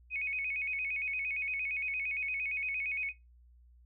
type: tone with vibrato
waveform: sine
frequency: 2357 Hz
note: D7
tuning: 6 cents sharp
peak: -32 dBFS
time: 0.1-3.13 s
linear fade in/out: 50 ms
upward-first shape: square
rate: 8.7 Hz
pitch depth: 110 cents each way
effects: noise-tail reverb RT60 0.2 s tail -18 dB re dry + added 60 Hz sine -57 dBFS peak until 3.85 s